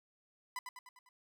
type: tone with echo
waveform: 30% pulse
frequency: 1000 Hz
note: B5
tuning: 21 cents sharp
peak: -35 dBFS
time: 0.56-0.59 s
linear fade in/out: 2 ms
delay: 100 ms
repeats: 5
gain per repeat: -5 dB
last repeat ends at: 1.09 s
effects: none